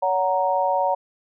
sine chord, F# major, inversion second, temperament equal with one note detuned, 564.4 / 740 / 932.3 Hz, C#5 / F#5 / A#5, +31 / 0 / 0 cents, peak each -23 / -23 / -22 dBFS, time 0.02-0.95 s, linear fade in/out 10 ms, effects none

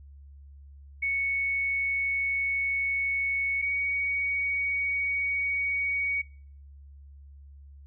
sine tone pair in turn, 2217 / 2243 Hz, C#7 / C#7, 0 / +20 cents, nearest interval unison, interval 20 cents, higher second, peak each -25 dBFS, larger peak neither, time 1.02-3.62 / 3.62-6.22 s, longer neither, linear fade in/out 10 ms, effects noise-tail reverb RT60 0.5 s tail -21 dB re dry + added 70 Hz sine -46 dBFS peak until 7.86 s

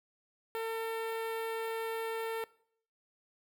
sawtooth tone with notch filter, 450.9 Hz, A4, 42 cents sharp, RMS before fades -36 dBFS, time 0.55-2.44 s, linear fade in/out 0 ms, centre 5900 Hz, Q 0.72, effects noise-tail reverb RT60 0.6 s tail -21 dB re dry

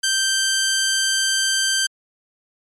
10% pulse tone, 1564 Hz, G6, 4 cents flat, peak -8 dBFS, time 0.03-1.87 s, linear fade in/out 10 ms, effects low-pass 10000 Hz 12 dB/octave + MP3 96 kbps

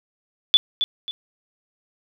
sine tone with echo, 3465 Hz, A7, 27 cents flat, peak -9 dBFS, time 0.54-0.57 s, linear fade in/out 0 ms, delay 270 ms, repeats 2, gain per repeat -9 dB, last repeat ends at 1.11 s, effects none

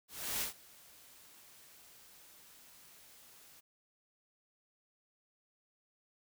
white noise with ADSR envelope, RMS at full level -35 dBFS, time 0.08-3.61 s, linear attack 330 ms, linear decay 120 ms, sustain -24 dB, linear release 17 ms, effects none

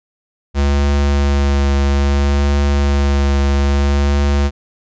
square tone with vibrato, 70.4 Hz, C#2, 27 cents sharp, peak -12 dBFS, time 0.54-4.51 s, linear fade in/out 50 ms, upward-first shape triangle, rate 0.61 Hz, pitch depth 19 cents each way, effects resampled to 16000 Hz

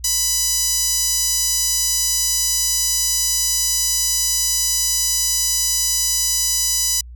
sawtooth tone with high-pass filter, 990 Hz, B5, 4 cents sharp, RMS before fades -19 dBFS, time 0.04-7.01 s, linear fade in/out 5 ms, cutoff 6000 Hz, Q 2.3, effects added 60 Hz sine -34 dBFS peak until 7.15 s

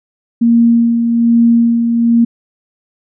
sine tone with tremolo, 233.3 Hz, A#3, 2 cents sharp, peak -5 dBFS, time 0.41-2.25 s, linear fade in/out 10 ms, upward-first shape sine, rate 1.2 Hz, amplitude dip 45%, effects none

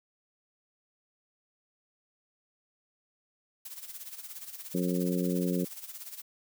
blue noise with tremolo, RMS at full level -41 dBFS, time 3.65-6.22 s, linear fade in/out 5 ms, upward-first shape sine, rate 17 Hz, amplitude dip 70%
harmonic tone, 89.6 Hz, F2, 45 cents sharp, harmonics 2 / 3 / 4 / 5 / 6, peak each -29 / -33 / -35 / -37 / -39 dBFS, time 4.74-5.65 s, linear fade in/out 10 ms
effects none

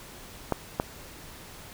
clicks, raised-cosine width 1 ms, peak -10 dBFS, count 2, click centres 0.523 / 0.799 s, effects pink hiss -46 dBFS RMS until 1.73 s

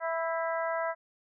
harmonic tone with a mistuned harmonic, 329.6 Hz, E4, in tune, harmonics 2 / 3 / 4 / 5 / 6, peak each -31 / -35 / -37 / -39 / -41 dBFS, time 0-0.95 s, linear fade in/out 50 ms, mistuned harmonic 5, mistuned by -29 cents, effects none

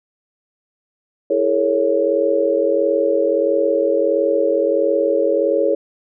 sine chord, A# half-diminished seventh, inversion second, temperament equal with one note detuned, 329.6 / 415.3 / 456.8 / 554.4 Hz, E4 / G#4 / A#4 / C#5, 0 / 0 / -35 / 0 cents, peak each -22 / -20 / -20 / -17 dBFS, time 1.3-5.75 s, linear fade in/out 5 ms, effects none

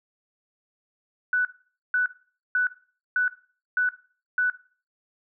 sine tone bursts, 1488 Hz, F#6, 9 cents sharp, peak -19 dBFS, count 6, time 1.33-4.5 s, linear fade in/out 2 ms, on 120 ms, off 490 ms, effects noise-tail reverb RT60 0.4 s tail -17 dB re dry

